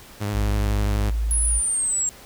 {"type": "tone with vibrato", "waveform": "sawtooth", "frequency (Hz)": 103.2, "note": "G#2", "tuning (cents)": -10, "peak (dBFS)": -20, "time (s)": [0.2, 1.11], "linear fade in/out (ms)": 20, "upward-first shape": "sine", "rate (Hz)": 12, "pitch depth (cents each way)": 38}
{"type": "tone", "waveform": "sine", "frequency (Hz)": 55, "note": "A1", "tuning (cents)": 0, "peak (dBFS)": -20, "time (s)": [0.32, 1.62], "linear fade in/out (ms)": 50}
{"type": "exponential sweep", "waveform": "sine", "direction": "down", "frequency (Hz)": [10548, 7480], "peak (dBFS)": -20, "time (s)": [1.31, 2.09], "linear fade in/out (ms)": 0}
{"effects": ["pink hiss -45 dBFS RMS until 2.25 s"]}